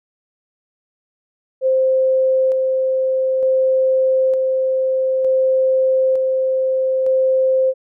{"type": "tone with tremolo", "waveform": "sine", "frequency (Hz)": 523.3, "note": "C5", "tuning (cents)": 0, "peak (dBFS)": -12, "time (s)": [1.61, 7.74], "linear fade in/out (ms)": 50, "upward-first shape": "square", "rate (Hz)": 0.55, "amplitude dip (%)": 25, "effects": []}